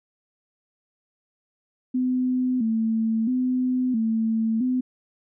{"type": "tone with vibrato", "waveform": "sine", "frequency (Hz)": 238.1, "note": "A#3", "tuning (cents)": 37, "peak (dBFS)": -20, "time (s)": [1.94, 4.81], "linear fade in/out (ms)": 10, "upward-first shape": "square", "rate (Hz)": 0.75, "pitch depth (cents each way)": 110, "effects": []}